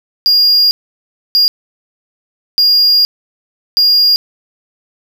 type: tone bursts at uneven times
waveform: triangle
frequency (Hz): 4831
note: D8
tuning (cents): +48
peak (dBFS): -5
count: 4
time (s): 0.26-0.71 / 1.35-1.48 / 2.58-3.05 / 3.77-4.16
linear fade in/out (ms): 0
effects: none